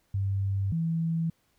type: tone pair in turn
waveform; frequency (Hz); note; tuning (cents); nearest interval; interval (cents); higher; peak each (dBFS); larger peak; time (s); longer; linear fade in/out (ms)
sine; 98 / 164.49; G2 / E3; 0 / -3; major sixth; 897; second; -25; neither; 0.14-0.72 / 0.72-1.3; neither; 5
effects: pink hiss -70 dBFS RMS until 1.58 s